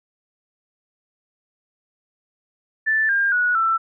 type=tone with pitch steps; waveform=sine; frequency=1760 / 1604.6 / 1463 / 1333.8 Hz; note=A6 / G6 / F#6 / E6; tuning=0 / +40 / -20 / +20 cents; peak=-16 dBFS; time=2.86-3.78 s; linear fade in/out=20 ms; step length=230 ms; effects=none